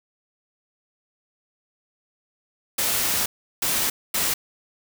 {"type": "noise bursts at uneven times", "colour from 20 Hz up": "white", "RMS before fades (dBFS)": -23, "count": 3, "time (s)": [[2.78, 3.26], [3.62, 3.9], [4.14, 4.34]], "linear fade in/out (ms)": 5, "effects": []}